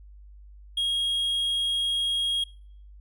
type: tone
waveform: triangle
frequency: 3274 Hz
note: G#7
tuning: 25 cents flat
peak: -22 dBFS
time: 0.77-2.44 s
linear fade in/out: 5 ms
effects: noise-tail reverb RT60 0.6 s tail -24 dB re dry + added 50 Hz sine -45 dBFS peak until 3 s